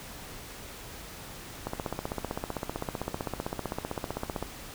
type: click train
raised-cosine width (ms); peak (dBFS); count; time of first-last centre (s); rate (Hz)
1; -17; 44; 1.67-4.426; 15.6
effects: pink hiss -44 dBFS RMS until 4.74 s